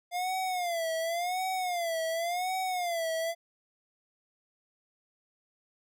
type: tone with vibrato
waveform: square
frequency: 699 Hz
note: F5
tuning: 1 cent sharp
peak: -30 dBFS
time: 0.11-3.35 s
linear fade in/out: 50 ms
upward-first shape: sine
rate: 0.91 Hz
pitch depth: 130 cents each way
effects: none